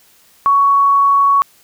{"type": "tone", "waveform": "sine", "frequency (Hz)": 1117, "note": "C#6", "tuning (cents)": 13, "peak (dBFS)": -8, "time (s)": [0.46, 1.42], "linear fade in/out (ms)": 0, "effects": ["white hiss -50 dBFS RMS until 1.63 s"]}